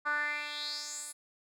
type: tone with band-pass filter sweep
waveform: 10% pulse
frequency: 295.6 Hz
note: D4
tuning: 11 cents sharp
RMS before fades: -36 dBFS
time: 0.05-1.13 s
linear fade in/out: 20 ms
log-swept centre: 1300 to 10000 Hz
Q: 4.7
effects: none